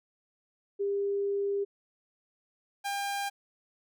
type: tone pair in turn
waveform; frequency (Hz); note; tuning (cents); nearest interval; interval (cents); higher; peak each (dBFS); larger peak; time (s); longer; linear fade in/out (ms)
sine / sawtooth; 400.5 / 801; G4 / G5; +37 / +37; octave; 1200; second; -27; neither; 0.79-1.65 / 2.84-3.3; first; 20
effects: none